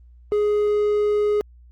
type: tone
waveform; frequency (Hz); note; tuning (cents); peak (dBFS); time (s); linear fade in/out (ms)
triangle; 417.1; G#4; +7; -15; 0.32-1.41; 0
effects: added 60 Hz sine -45 dBFS peak until 1.71 s + Opus 24 kbps